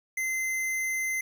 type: tone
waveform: square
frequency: 2067 Hz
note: C7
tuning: 22 cents flat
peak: -28 dBFS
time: 0.17-1.21 s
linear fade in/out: 5 ms
effects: 11-bit